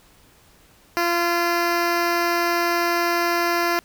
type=tone with notch filter; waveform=10% pulse; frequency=344 Hz; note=F4; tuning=26 cents flat; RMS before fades=-21 dBFS; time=0.97-3.79 s; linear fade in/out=0 ms; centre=8300 Hz; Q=1.9; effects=pink hiss -54 dBFS RMS until 3.84 s